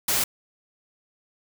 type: noise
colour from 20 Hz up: white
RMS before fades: -23 dBFS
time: 0.08-0.24 s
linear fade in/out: 5 ms
effects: none